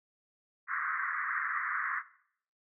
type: band-pass noise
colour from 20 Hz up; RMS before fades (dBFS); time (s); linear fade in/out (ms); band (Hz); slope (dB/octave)
pink; -34; 0.67-2.03; 50; 1100 to 2000; 96
effects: noise-tail reverb RT60 0.6 s tail -17 dB re dry